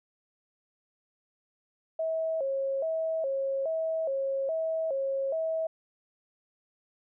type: tone with vibrato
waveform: sine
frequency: 592 Hz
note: D5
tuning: 14 cents sharp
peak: -27 dBFS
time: 1.99-5.67 s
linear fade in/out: 5 ms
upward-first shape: square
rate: 1.2 Hz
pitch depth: 150 cents each way
effects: none